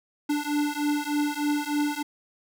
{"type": "beating tone pair", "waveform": "square", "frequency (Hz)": [292.5, 295.8], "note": ["D4", "D4"], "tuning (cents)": [-7, 13], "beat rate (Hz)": 3.3, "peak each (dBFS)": -28, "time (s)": [0.29, 2.03], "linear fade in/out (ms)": 10, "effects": []}